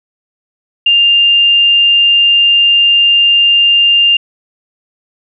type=tone; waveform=sine; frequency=2800 Hz; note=F7; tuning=4 cents sharp; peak=-5 dBFS; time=0.86-4.17 s; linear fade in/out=5 ms; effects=none